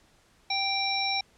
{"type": "harmonic tone", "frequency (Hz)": 784, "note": "G5", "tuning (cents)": 0, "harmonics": [1, 3, 5, 7], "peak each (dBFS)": [-31, -31, -31, -31], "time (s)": [0.5, 1.21], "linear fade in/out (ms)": 5, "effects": ["pink hiss -62 dBFS RMS until 1.37 s", "low-pass 9000 Hz 12 dB/octave"]}